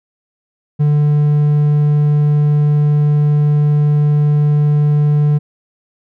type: tone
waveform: triangle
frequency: 147.9 Hz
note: D3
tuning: 13 cents sharp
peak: -7 dBFS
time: 0.79-5.39 s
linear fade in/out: 20 ms
effects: none